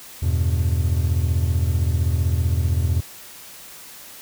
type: chord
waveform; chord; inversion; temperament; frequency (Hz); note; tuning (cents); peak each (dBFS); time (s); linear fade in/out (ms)
triangle; E minor; none; equal; 82.41 / 98 / 123.47; E2 / G2 / B2; 0 / 0 / 0; -17 / -22 / -23; 0.22-3.01; 10
effects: white hiss -41 dBFS RMS until 4.21 s